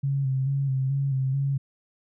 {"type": "tone with vibrato", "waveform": "sine", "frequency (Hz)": 135.4, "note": "C#3", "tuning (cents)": -40, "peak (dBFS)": -22, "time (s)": [0.03, 1.58], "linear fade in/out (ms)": 10, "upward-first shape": "square", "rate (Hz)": 2.3, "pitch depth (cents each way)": 38, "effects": []}